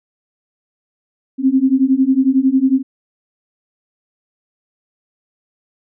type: beating tone pair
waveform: sine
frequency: 258.8 / 269.8 Hz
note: C4 / C#4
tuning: -19 / -47 cents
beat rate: 11 Hz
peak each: -14 / -13 dBFS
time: 1.38-2.83 s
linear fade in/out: 50 ms
effects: none